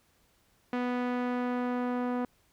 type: tone with low-pass filter sweep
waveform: sawtooth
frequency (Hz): 246.9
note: B3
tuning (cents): 0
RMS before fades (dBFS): -31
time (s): 0.73-2.25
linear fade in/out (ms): 2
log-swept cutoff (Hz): 2200 to 1200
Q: 0.91
effects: pink hiss -68 dBFS RMS until 2.52 s